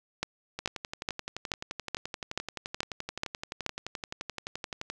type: two click trains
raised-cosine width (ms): 0.2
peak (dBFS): -12 / -18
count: 9 / 51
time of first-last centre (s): 0.23-3.663 / 0.59-4.9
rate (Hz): 2.33 / 11.6
effects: none